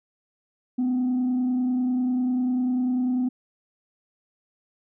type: tone with frequency modulation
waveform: sine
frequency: 251.8 Hz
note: B3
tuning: 34 cents sharp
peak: -19 dBFS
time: 0.78-3.29 s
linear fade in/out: 10 ms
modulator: 30.1 Hz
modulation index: 0.23
effects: tanh soft clip ceiling -19 dBFS